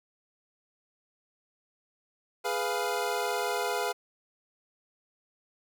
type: chord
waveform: 25% pulse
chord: F diminished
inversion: first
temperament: equal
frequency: 415.3 / 493.9 / 698.5 Hz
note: Ab4 / Cb5 / F5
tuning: 0 / 0 / 0 cents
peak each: -29 dBFS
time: 2.44-3.93 s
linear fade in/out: 20 ms
effects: none